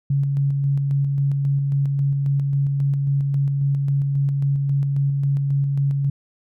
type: tone with tremolo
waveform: sine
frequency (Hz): 139.6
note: C#3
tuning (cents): +13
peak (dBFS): -16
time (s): 0.1-6.1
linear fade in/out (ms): 5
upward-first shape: square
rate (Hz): 3.7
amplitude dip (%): 25
effects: none